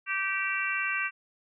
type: harmonic tone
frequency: 388.3 Hz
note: G4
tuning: 16 cents flat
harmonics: 3 / 4 / 5 / 6 / 7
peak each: -36 / -32 / -35 / -33 / -33 dBFS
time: 0.06-1.11 s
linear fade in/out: 50 ms
effects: none